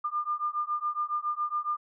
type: beating tone pair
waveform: sine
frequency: 1200 / 1207.2 Hz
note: D6 / D6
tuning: +37 / +47 cents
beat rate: 7.2 Hz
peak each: -31 dBFS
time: 0.04-1.77 s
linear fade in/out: 10 ms
effects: none